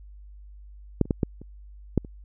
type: clicks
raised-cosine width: 3 ms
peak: -6 / -26 / -9 / -9 / -28 / -7 / -28 dBFS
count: 7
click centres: 1.013 / 1.055 / 1.108 / 1.232 / 1.416 / 1.977 / 2.048 s
effects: added 50 Hz sine -43 dBFS peak until 2.24 s